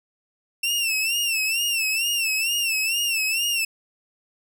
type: tone with vibrato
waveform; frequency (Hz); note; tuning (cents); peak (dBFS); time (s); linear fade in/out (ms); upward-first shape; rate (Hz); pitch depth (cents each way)
sawtooth; 2700; E7; +41; -18; 0.63-3.65; 5; sine; 2.2; 100
effects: none